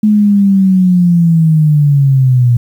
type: linear sweep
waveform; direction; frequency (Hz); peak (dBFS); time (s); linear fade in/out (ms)
sine; down; 214.1 to 118.4; -5; 0.03-2.57; 5
effects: 7-bit